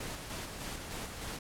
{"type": "noise with tremolo", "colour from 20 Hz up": "pink", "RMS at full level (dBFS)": -40, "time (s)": [0, 1.39], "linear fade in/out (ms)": 5, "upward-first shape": "square", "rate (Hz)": 3.3, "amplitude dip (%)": 35, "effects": ["low-pass 12000 Hz 12 dB/octave"]}